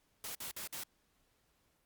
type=noise bursts; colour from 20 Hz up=white; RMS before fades=-43 dBFS; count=4; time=0.24-0.836 s; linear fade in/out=2 ms; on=110 ms; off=52 ms; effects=pink hiss -75 dBFS RMS until 1.85 s + Opus 48 kbps